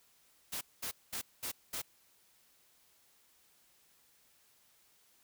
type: noise bursts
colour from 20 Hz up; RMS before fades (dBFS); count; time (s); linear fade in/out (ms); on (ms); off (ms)
white; -39; 5; 0.52-1.82; 10; 92; 210
effects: white hiss -68 dBFS RMS until 5.23 s